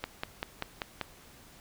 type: click train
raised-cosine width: 0.3 ms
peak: -16 dBFS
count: 6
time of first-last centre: 0.04-1.013 s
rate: 5.14 Hz
effects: pink hiss -55 dBFS RMS until 1.6 s